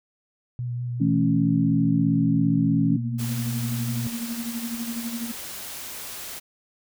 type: tone with vibrato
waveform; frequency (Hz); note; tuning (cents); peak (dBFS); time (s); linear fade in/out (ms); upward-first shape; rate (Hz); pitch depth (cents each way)
sine; 121.8; B2; -24; -26; 0.59-4.07; 0; sine; 5.2; 17
type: chord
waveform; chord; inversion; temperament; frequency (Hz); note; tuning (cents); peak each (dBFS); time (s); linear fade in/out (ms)
sine; A major; second; equal; 164.81 / 220 / 277.2; E3 / A3 / C#4; 0 / 0 / 0; -22 / -25 / -22; 1-2.97; 10
type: tone with tremolo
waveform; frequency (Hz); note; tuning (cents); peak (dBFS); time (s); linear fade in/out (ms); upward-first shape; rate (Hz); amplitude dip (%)
sine; 233.1; A#3; 0; -26; 2.88-5.32; 10; sine; 12; 65
type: noise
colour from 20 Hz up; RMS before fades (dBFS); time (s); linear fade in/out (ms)
white; -36; 3.18-6.4; 20
effects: none